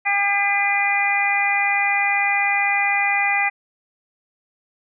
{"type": "harmonic tone", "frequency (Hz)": 402.2, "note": "G4", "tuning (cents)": 44, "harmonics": [2, 3, 4, 5, 6], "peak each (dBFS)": [-22, -31, -30, -20, -22], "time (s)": [0.05, 3.5], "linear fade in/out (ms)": 20, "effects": []}